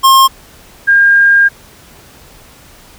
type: tone pair in turn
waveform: square / sine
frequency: 1069 / 1611 Hz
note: C6 / G6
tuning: +37 / +47 cents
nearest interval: perfect fifth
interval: 710 cents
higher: second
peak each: -4 dBFS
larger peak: neither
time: 0.03-0.28 / 0.87-1.49 s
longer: second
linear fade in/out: 20 ms
effects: pink hiss -40 dBFS RMS until 2.98 s